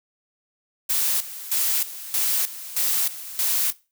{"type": "noise with tremolo", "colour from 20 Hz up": "blue", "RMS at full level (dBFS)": -22, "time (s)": [0.89, 3.73], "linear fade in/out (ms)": 10, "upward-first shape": "square", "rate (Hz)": 1.6, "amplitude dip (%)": 80, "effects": ["noise-tail reverb RT60 0.3 s tail -20 dB re dry"]}